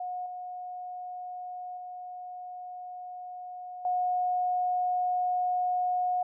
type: tone with level steps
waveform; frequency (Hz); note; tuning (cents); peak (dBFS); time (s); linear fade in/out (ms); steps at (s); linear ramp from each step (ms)
sine; 725; F#5; -35; -32 / -36 / -38 / -25; 0-6.23; 5; 0.26 / 1.77 / 3.85; 2
effects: none